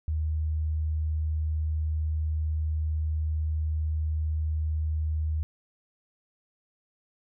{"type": "tone", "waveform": "sine", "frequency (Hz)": 77.78, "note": "D#2", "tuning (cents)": 0, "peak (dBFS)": -25, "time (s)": [0.08, 5.43], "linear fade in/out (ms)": 0, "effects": []}